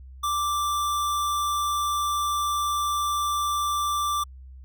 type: tone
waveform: square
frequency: 1174.7 Hz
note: D6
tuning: in tune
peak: -24 dBFS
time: 0.23-4.24 s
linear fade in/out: 10 ms
effects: added 65 Hz sine -41 dBFS peak until 4.64 s